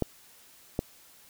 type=clicks; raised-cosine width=2 ms; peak=-12 / -13 dBFS; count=2; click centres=0.023 / 0.791 s; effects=white hiss -56 dBFS RMS until 1.29 s